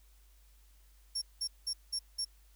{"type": "tone bursts", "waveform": "35% pulse", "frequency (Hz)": 5500, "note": "F8", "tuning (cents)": -27, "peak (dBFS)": -30, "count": 5, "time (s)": [1.15, 2.25], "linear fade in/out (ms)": 10, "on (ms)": 68, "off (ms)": 190, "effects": ["added 50 Hz sine -59 dBFS peak until 2.55 s", "white hiss -69 dBFS RMS until 2.55 s"]}